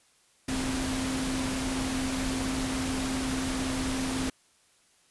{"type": "tone in noise", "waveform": "sine", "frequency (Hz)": 262, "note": "C4", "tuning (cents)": 2, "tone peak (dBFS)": -30, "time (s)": [0.48, 4.3], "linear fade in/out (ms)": 5, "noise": "pink", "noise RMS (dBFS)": -33, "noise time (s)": [0.48, 4.3], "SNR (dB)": 0, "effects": ["white hiss -64 dBFS RMS until 5.1 s", "resampled to 24000 Hz"]}